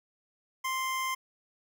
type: tone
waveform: 25% pulse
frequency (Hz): 1046.5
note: C6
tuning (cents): 0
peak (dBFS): -26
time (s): 0.64-1.15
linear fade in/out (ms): 10
effects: none